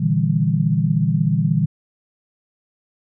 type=chord; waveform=sine; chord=E half-diminished seventh; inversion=second; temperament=just; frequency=118.67 / 148.33 / 164.81 / 197.78 Hz; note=Bb2 / D3 / E3 / G3; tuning=+31 / +18 / 0 / +16 cents; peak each=-23 / -19 / -19 / -23 dBFS; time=0-1.66 s; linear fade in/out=10 ms; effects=none